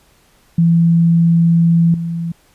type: tone with level steps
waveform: sine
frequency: 167.8 Hz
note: E3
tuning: 31 cents sharp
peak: -8 / -18 dBFS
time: 0.58-2.32 s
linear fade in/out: 5 ms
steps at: 1.94 s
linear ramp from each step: 2 ms
effects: pink hiss -53 dBFS RMS until 2.54 s + resampled to 32000 Hz